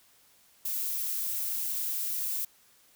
violet noise, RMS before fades -32 dBFS, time 0.65-2.45 s, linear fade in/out 5 ms, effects white hiss -62 dBFS RMS until 2.95 s

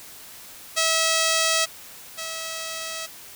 5% pulse tone pair in turn, 648 / 648 Hz, E5 / E5, -30 / -30 cents, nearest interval unison, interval 0 cents, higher neither, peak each -8 / -19 dBFS, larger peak first, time 0.76-1.66 / 2.17-3.07 s, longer neither, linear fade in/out 20 ms, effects white hiss -43 dBFS RMS until 3.35 s

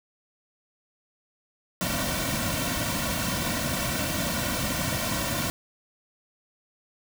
pink noise with comb filter, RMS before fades -28 dBFS, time 1.81-5.5 s, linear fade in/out 0 ms, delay 2.4 ms, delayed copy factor -0.95, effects none

